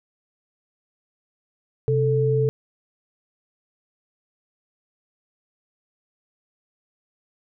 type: tone pair together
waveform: sine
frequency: 130.9 / 440.3 Hz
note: C3 / A4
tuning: +1 / +1 cents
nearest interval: octave + major sixth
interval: 2100 cents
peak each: -20 dBFS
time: 1.88-2.49 s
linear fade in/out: 0 ms
effects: none